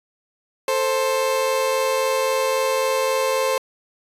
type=tone pair together; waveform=30% pulse; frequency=442.3 / 526 Hz; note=A4 / C5; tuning=+9 / +9 cents; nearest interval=minor third; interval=300 cents; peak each=-22 / -17 dBFS; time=0.68-3.58 s; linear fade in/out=2 ms; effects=resampled to 32000 Hz